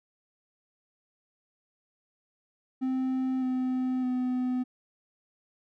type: tone with pitch steps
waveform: triangle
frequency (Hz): 260 / 256.1 / 252.3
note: C4 / C4 / B3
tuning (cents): -11 / -37 / +37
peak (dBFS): -24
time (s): 2.81-4.64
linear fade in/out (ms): 20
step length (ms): 610
effects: none